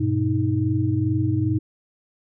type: tone cluster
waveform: sine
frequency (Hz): 99.2 / 121.6 / 312.2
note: G2 / B2 / D#4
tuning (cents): +21 / -26 / +6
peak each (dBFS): -23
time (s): 0-1.59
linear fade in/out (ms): 10
effects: none